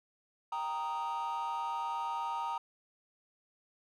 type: chord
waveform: triangle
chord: Eb major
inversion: first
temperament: equal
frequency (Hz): 784 / 932.3 / 1244.5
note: G5 / Bb5 / Eb6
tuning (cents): 0 / 0 / 0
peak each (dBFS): -38 / -32 / -37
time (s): 0.52-2.58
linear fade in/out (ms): 5
effects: tanh soft clip ceiling -28 dBFS